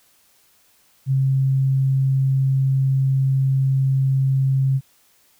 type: tone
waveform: sine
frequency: 134.2 Hz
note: C3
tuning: 44 cents sharp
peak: -15 dBFS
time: 1.06-4.81 s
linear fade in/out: 50 ms
effects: white hiss -58 dBFS RMS until 5.39 s